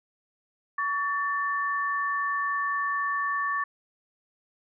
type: tone pair together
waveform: sine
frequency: 1131.2 / 1775 Hz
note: C#6 / A6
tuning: +35 / +15 cents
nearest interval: minor sixth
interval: 780 cents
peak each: -27 / -29 dBFS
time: 0.78-3.64 s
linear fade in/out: 5 ms
effects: none